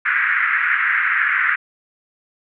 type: band-pass noise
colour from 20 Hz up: pink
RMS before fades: -18 dBFS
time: 0.05-1.56 s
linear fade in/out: 10 ms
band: 1400 to 2100 Hz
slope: 48 dB/octave
effects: none